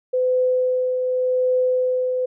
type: tone with tremolo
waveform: sine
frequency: 507 Hz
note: B4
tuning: 45 cents sharp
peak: -15 dBFS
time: 0.13-2.26 s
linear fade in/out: 10 ms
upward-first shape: triangle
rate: 0.87 Hz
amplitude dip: 40%
effects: none